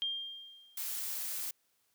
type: tone with exponential decay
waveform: sine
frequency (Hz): 3200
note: G7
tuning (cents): +35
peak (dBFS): -30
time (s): 0.02-0.99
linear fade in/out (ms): 0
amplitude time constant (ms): 210
type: noise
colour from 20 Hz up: blue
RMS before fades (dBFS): -38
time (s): 0.77-1.51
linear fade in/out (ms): 5
effects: white hiss -75 dBFS RMS until 1.94 s + high-pass 60 Hz 12 dB/octave